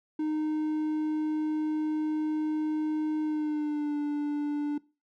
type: tone with pitch glide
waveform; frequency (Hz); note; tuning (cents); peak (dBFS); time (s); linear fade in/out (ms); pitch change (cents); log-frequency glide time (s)
triangle; 308.1 to 293.3; D#4 to D4; -17 to -2; -25; 0.19-4.78; 5; -85; 3.22-3.97
effects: noise-tail reverb RT60 0.3 s tail -21 dB re dry